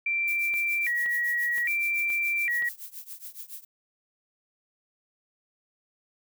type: tone with vibrato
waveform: sine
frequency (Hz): 2120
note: C7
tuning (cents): +22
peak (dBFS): -24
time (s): 0.06-2.69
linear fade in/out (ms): 5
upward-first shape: square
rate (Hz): 0.62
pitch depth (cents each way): 180
type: noise with tremolo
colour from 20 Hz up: violet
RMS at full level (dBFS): -38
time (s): 0.27-3.65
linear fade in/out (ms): 10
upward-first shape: triangle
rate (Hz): 7.1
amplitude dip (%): 95
type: click train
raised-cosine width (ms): 0.3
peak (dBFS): -27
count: 5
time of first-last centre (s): 0.54-2.623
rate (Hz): 1.92
effects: none